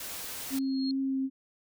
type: noise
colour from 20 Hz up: white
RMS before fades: -39 dBFS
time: 0-0.59 s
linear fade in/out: 5 ms
type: tone with exponential growth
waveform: sine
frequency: 4259 Hz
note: C8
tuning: 30 cents sharp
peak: -34 dBFS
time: 0.26-0.91 s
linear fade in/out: 1 ms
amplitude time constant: 140 ms
type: tone with vibrato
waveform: sine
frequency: 267.7 Hz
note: C4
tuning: 40 cents sharp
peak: -27 dBFS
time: 0.5-1.3 s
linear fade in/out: 50 ms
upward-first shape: triangle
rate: 2.5 Hz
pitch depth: 12 cents each way
effects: none